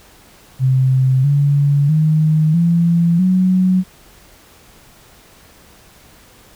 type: tone with pitch steps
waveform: sine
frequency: 130.81 / 142.65 / 155.56 / 169.64 / 184.99 Hz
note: C3 / C#3 / D#3 / E3 / F#3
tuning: 0 / +50 / 0 / +50 / 0 cents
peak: -10 dBFS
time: 0.59-3.84 s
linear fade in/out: 50 ms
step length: 650 ms
effects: pink hiss -46 dBFS RMS until 6.55 s